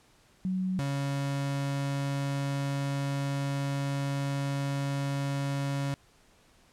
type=tone pair in turn; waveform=sine / 35% pulse; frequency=186.2 / 139.49 Hz; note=F#3 / C#3; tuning=+11 / +11 cents; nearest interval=perfect fourth; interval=500 cents; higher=first; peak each=-27 dBFS; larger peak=neither; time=0.45-0.79 / 0.79-5.94 s; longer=second; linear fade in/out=0 ms; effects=pink hiss -62 dBFS RMS until 6.72 s + low-pass 10000 Hz 12 dB/octave